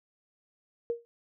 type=tone with exponential decay; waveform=sine; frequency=468.9 Hz; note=A#4; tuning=10 cents sharp; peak=-24 dBFS; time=0.9-1.05 s; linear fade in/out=0 ms; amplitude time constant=32 ms; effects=none